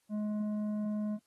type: tone with tanh clipping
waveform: triangle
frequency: 210.8 Hz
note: G#3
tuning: 26 cents sharp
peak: -33 dBFS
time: 0.09-1.19 s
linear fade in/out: 50 ms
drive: 12 dB
effects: white hiss -75 dBFS RMS until 1.26 s + AAC 32 kbps